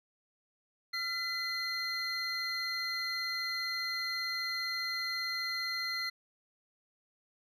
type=tone cluster; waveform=triangle; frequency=1373 / 2016 / 4194 Hz; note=F6 / B6 / C8; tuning=-30 / +35 / +3 cents; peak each=-40 / -35 / -35 dBFS; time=0.93-6.1 s; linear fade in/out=10 ms; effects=none